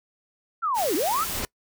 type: linear two-way sweep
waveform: sine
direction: down then up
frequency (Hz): 1400 to 277.2 to 1400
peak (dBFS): -22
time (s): 0.62-1.25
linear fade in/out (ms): 20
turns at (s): 0.95
type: noise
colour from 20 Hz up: white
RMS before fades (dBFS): -31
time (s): 0.74-1.43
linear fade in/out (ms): 50
type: noise with exponential growth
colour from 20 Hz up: pink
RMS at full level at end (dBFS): -27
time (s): 0.99-1.45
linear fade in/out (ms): 1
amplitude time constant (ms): 100
effects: noise-tail reverb RT60 0.1 s tail -24 dB re dry